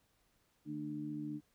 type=harmonic tone; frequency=74.8 Hz; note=D2; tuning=32 cents sharp; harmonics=2 / 3 / 4; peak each=-46 / -47 / -40 dBFS; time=0.65-1.41 s; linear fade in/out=50 ms; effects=pink hiss -75 dBFS RMS until 1.54 s